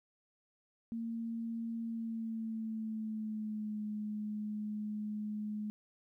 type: tone with pitch glide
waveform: sine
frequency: 229.1 to 211.3 Hz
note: A#3 to G#3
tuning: -30 to +30 cents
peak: -36 dBFS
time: 0.92-5.7 s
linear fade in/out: 0 ms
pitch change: -140 cents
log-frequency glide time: 1.83-3.83 s
effects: 13-bit